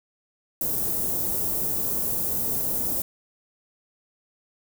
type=band-stop noise; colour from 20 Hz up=white; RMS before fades=-26 dBFS; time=0.61-3.02 s; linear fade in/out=2 ms; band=480 to 14000 Hz; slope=12 dB/octave; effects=none